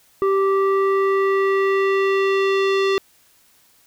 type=tone with low-pass filter sweep; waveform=square; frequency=390 Hz; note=G4; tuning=9 cents flat; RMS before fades=-18 dBFS; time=0.22-2.98 s; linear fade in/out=0 ms; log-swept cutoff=1100 to 3800 Hz; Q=1.6; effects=white hiss -56 dBFS RMS until 3.86 s